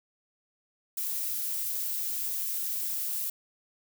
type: noise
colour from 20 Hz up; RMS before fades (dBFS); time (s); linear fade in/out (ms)
violet; -32; 0.97-3.3; 5
effects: none